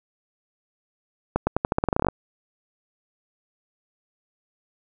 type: accelerating click train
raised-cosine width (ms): 1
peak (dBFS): -6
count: 15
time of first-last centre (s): 1.36-2.086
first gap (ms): 110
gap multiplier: 0.87
effects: none

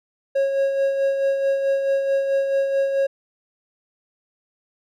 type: tone with tremolo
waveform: triangle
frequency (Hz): 547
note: C#5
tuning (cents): -23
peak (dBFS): -14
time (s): 0.35-3.07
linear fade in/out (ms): 10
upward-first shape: sine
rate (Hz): 4.6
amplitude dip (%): 45
effects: none

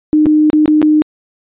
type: tone with dropouts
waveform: sine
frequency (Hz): 305.3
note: D#4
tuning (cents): -33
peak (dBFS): -6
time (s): 0.13-1.02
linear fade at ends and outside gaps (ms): 0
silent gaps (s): 0.258-0.266 / 0.501-0.531 / 0.658-0.679 / 0.817-0.827
effects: resampled to 8000 Hz

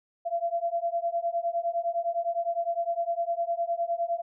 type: beating tone pair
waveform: sine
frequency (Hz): 677 / 686.8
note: E5 / F5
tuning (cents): +46 / -29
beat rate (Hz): 9.8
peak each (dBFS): -29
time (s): 0.25-4.22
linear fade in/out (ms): 20
effects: none

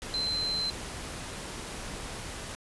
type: tone in noise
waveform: sine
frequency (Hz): 4089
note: C8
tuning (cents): -41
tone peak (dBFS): -28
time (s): 0.14-0.7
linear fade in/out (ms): 0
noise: pink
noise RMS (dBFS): -39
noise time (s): 0.02-2.55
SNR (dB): +8
effects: resampled to 24000 Hz

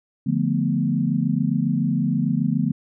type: chord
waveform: sine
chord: B half-diminished seventh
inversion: first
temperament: equal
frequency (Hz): 146.83 / 174.61 / 220 / 246.9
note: D3 / F3 / A3 / B3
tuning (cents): 0 / 0 / 0 / 0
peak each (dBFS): -24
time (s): 0.26-2.72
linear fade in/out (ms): 10
effects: none

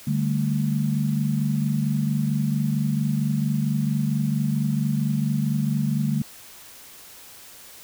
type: chord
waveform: sine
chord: D suspended fourth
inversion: none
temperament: just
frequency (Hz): 146.83 / 195.78 / 220.2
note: D3 / G3 / A3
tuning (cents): 0 / -2 / +2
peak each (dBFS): -23 / -27 / -25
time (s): 0.07-6.22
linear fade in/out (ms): 5
effects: white hiss -45 dBFS RMS until 7.83 s

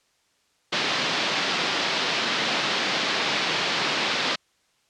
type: band-pass noise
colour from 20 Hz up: white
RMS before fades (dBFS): -25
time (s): 0.72-4.36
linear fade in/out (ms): 10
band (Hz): 150 to 4500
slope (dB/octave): 24
effects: white hiss -66 dBFS RMS until 4.89 s + low-pass 7000 Hz 12 dB/octave

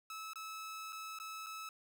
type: tone with dropouts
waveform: sawtooth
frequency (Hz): 1300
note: E6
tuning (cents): -24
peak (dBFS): -40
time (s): 0.1-1.69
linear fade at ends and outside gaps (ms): 2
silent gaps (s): 0.334-0.357 / 0.924-0.928 / 1.188-1.199 / 1.463-1.467
effects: none

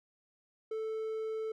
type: tone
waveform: triangle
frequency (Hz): 440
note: A4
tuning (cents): 0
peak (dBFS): -32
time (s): 0.71-1.52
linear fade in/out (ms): 5
effects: none

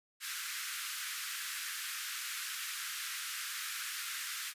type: high-pass noise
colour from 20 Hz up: pink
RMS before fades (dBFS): -40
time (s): 0.2-4.54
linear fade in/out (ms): 50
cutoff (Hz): 1300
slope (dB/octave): 48
effects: resampled to 32000 Hz

